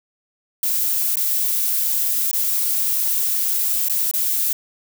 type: noise with dropouts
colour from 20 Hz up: violet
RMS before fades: -20 dBFS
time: 0.63-4.53 s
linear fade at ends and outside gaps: 2 ms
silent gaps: 1.157-1.169 / 2.313-2.33 / 3.885-3.897 / 4.113-4.137 s
effects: none